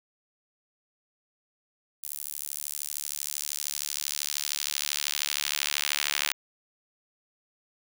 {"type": "tone with high-pass filter sweep", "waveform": "sawtooth", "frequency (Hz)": 72.9, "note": "D2", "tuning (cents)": -12, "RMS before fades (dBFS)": -32, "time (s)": [2.03, 6.33], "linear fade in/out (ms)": 5, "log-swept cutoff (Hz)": [11000, 2300], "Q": 0.95, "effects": []}